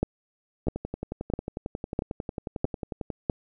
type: two click trains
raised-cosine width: 2 ms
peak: -18 / -10 dBFS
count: 28 / 6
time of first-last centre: 0.67-3.102 / 0.03-3.298 s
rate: 11.1 / 1.53 Hz
effects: none